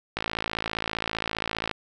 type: click train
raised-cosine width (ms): 0.3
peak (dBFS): -11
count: 86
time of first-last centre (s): 0.17-1.713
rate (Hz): 55.1
effects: none